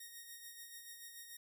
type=tone with tremolo; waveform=5% pulse; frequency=1864.7 Hz; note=A#6; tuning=in tune; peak=-38 dBFS; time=0-1.37 s; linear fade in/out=5 ms; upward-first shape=sine; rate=6.9 Hz; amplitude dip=45%; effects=none

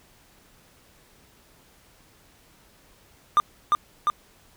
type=tone with echo; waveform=triangle; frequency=1200 Hz; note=D6; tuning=37 cents sharp; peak=-12 dBFS; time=3.37-3.4 s; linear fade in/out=0 ms; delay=350 ms; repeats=2; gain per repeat=-2 dB; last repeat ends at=4.1 s; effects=pink hiss -57 dBFS RMS until 4.56 s

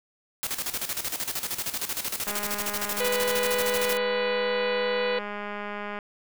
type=noise with tremolo; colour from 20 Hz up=white; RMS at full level=-29 dBFS; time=0.43-3.97 s; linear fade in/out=0 ms; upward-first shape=square; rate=13 Hz; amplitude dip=70%
type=click train; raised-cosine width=0.5 ms; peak=-20 dBFS; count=767; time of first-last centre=2.27-5.988 s; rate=206 Hz
type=harmonic tone; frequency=493.9 Hz; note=B4; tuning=in tune; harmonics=1 / 2 / 3 / 4 / 5 / 6 / 7 / 8 / 9; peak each=-25 / -37 / -39 / -35 / -38 / -38 / -42 / -41 / -44 dBFS; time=3-5.19 s; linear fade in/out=5 ms
effects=none

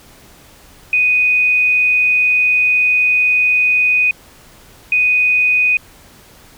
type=tone bursts at uneven times; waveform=sine; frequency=2489 Hz; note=D#7; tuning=in tune; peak=-10 dBFS; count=2; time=0.93-4.11 / 4.92-5.77 s; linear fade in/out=2 ms; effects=pink hiss -44 dBFS RMS until 6.57 s

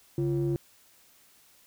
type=ring-modulated tone; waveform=triangle; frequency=102.2 Hz; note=G#2; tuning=27 cents flat; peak=-20 dBFS; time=0.18-0.56 s; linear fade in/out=0 ms; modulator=242 Hz; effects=white hiss -60 dBFS RMS until 1.66 s

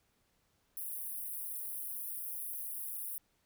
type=high-pass noise; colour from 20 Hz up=white; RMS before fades=-41 dBFS; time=0.77-3.18 s; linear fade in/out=0 ms; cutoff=9500 Hz; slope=96 dB/octave; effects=pink hiss -75 dBFS RMS until 3.45 s

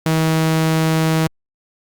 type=tone; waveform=sawtooth; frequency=160 Hz; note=D#3; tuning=49 cents sharp; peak=-10 dBFS; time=0.06-1.27 s; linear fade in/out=2 ms; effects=Opus 48 kbps

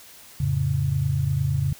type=chord; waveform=sine; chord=F augmented; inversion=none; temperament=equal; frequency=87.31 / 110 / 138.59 Hz; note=F2 / A2 / C#3; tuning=0 / 0 / 0 cents; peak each=-27 / -27 / -22 dBFS; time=0.4-1.73 s; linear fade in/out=5 ms; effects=white hiss -47 dBFS RMS until 1.79 s

